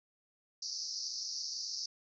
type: band-pass noise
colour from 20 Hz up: white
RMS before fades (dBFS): -40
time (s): 0.62-1.86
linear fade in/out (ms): 5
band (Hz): 4500 to 5900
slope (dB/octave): 96
effects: none